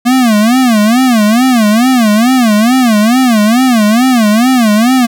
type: tone with vibrato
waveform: square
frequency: 233.1 Hz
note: A#3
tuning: in tune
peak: -6 dBFS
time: 0.05-5.07 s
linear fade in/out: 20 ms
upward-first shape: sine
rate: 2.3 Hz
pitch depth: 200 cents each way
effects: none